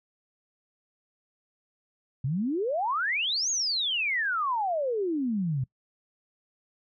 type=exponential two-way sweep; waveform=sine; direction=up then down; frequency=123.47 to 6780 to 123.47 Hz; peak=-25 dBFS; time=2.24-5.64 s; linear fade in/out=5 ms; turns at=3.5 s; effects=noise-tail reverb RT60 0.1 s tail -23 dB re dry